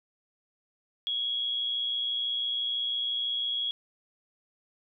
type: tone with amplitude modulation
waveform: sine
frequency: 3322 Hz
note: G#7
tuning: in tune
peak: -25 dBFS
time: 1.07-3.71 s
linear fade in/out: 0 ms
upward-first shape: sine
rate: 120 Hz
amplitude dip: 55%
effects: none